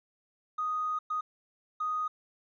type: tone bursts at uneven times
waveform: triangle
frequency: 1244.5 Hz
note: D#6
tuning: in tune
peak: -25 dBFS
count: 3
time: 0.58-0.99 / 1.1-1.21 / 1.8-2.08 s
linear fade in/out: 10 ms
effects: tanh soft clip ceiling -27 dBFS + resampled to 16000 Hz